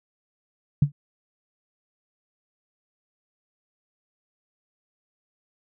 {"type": "tone with exponential decay", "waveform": "sine", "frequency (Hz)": 143.8, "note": "D3", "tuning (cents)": -36, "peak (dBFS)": -10, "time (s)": [0.82, 0.92], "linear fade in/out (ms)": 5, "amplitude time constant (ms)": 20, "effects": []}